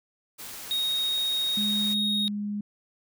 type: noise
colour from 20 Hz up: white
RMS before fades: -40 dBFS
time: 0.38-1.95 s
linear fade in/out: 20 ms
type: tone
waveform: triangle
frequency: 3743 Hz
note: A#7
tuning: 6 cents sharp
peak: -23 dBFS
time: 0.71-2.28 s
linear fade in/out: 0 ms
type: tone with pitch glide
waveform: sine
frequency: 207.6 to 206.3 Hz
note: G#3 to G#3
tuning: 0 to -11 cents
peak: -28 dBFS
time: 1.57-2.61 s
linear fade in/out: 5 ms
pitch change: -11 cents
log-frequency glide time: 2.03-2.18 s
effects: none